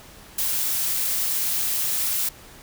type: noise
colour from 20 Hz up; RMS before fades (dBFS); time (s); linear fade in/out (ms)
blue; -24; 0.38-2.29; 5
effects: pink hiss -46 dBFS RMS until 2.62 s